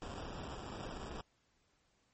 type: noise with sample-and-hold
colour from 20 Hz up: pink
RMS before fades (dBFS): -45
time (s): 0.02-1.21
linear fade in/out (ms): 0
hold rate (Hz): 2100
effects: pink hiss -75 dBFS RMS until 2.13 s + MP3 32 kbps